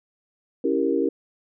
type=chord; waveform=sine; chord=C# diminished seventh; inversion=none; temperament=equal; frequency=277.2 / 329.6 / 392 / 466.2 Hz; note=C#4 / E4 / G4 / Bb4; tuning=0 / 0 / 0 / 0 cents; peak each=-25 dBFS; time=0.64-1.09 s; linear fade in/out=5 ms; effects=none